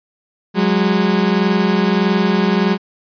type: tone pair together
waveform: 30% pulse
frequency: 184 / 205.6 Hz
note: F#3 / G#3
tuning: -9 / -17 cents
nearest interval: major second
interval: 192 cents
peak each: -13 dBFS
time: 0.54-2.78 s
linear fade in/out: 50 ms
effects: resampled to 11025 Hz